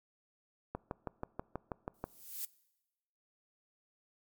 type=click train; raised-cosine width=1 ms; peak=-23 dBFS; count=9; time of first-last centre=0.75-2.04 s; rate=6.2 Hz
type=noise with exponential growth; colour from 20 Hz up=violet; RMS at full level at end=-36 dBFS; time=1.94-2.45 s; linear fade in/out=2 ms; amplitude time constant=110 ms
effects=noise-tail reverb RT60 1.0 s tail -22 dB re dry + MP3 96 kbps